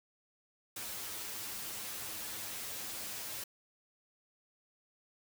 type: noise with comb filter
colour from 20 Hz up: white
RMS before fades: -42 dBFS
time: 0.76-3.44 s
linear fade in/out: 5 ms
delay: 9.4 ms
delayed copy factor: +0.8
effects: none